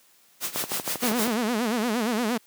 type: noise with tremolo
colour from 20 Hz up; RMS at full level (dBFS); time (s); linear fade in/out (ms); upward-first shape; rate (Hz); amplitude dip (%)
white; -27; 0.4-1.35; 50; sine; 6.4; 85
type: click train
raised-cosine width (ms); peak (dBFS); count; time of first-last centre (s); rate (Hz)
1; -16; 10; 0.56-1.274; 12.6
type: tone with vibrato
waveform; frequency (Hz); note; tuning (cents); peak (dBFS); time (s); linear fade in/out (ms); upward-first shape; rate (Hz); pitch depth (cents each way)
sawtooth; 228.9; A#3; -31; -19; 1.02-2.38; 10; sine; 8.6; 160
effects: white hiss -59 dBFS RMS until 2.46 s + high-pass 150 Hz 12 dB/octave